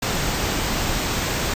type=band-stop noise; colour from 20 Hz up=pink; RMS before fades=-23 dBFS; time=0.02-1.54 s; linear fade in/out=5 ms; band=8700 to 13000 Hz; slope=96 dB/octave; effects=resampled to 32000 Hz